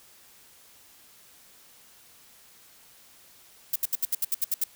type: noise bursts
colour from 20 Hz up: violet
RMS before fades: -25 dBFS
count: 10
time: 3.73-4.64 s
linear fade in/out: 5 ms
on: 28 ms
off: 70 ms
effects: white hiss -55 dBFS RMS until 4.75 s